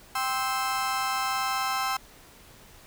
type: chord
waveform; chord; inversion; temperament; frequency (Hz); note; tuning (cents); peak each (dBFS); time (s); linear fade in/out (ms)
35% pulse; C major; second; just; 784.9 / 1046.5 / 1308.1; G5 / C6 / E6; +2 / 0 / -14; -29; 0.15-1.97; 5
effects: pink hiss -52 dBFS RMS until 2.86 s